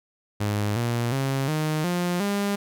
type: tone with pitch steps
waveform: sawtooth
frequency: 103.83 / 118.58 / 135.43 / 154.67 / 176.65 / 201.7 Hz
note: G#2 / A#2 / C#3 / D#3 / F3 / G3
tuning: 0 / +30 / -40 / -10 / +20 / +50 cents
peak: -19 dBFS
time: 0.4-2.56 s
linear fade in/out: 10 ms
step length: 360 ms
effects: none